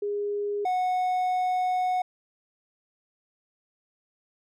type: tone pair in turn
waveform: sine / triangle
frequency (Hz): 410 / 734.3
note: G#4 / F#5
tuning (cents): -22 / -13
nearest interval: minor seventh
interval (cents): 1009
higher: second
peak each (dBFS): -26 / -21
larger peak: second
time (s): 0.02-0.65 / 0.65-2.02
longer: second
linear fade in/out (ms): 5
effects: none